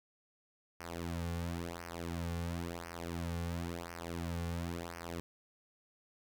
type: tone with flanger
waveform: sawtooth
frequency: 85.2 Hz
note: F2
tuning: 42 cents flat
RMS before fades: -40 dBFS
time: 0.8-5.2 s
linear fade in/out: 0 ms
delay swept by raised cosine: 0.26 to 3.16 ms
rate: 0.96 Hz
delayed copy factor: -0.85
effects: none